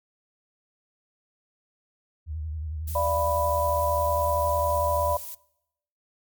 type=tone with vibrato; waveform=sine; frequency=77.78 Hz; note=D#2; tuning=in tune; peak=-29 dBFS; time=2.26-5.18 s; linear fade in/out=50 ms; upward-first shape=sine; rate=11 Hz; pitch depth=80 cents each way
type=noise; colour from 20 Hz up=violet; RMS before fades=-37 dBFS; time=2.87-5.35 s; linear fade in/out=10 ms
type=chord; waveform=sine; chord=B diminished; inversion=first; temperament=equal with one note detuned; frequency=587.3 / 682.5 / 987.8 Hz; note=D5 / F5 / B5; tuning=0 / -40 / 0 cents; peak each=-25 / -31 / -25 dBFS; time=2.95-5.17 s; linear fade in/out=5 ms
effects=noise-tail reverb RT60 0.8 s tail -23 dB re dry + MP3 96 kbps